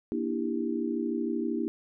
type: chord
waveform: sine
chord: E half-diminished seventh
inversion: second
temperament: just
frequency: 237.3 / 296.7 / 329.6 / 395.6 Hz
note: Bb3 / D4 / E4 / G4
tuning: +31 / +18 / 0 / +16 cents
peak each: -32 / -34 / -32 / -35 dBFS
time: 0.12-1.68 s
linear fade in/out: 0 ms
effects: none